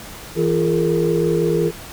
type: tone cluster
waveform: sine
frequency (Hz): 163.9 / 344.5 / 414.7 / 460.5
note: E3 / F4 / G#4 / A#4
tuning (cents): -10 / -24 / -3 / -21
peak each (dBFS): -20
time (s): 0.35-1.72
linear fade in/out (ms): 50
effects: tanh soft clip ceiling -6 dBFS + pink hiss -36 dBFS RMS until 1.92 s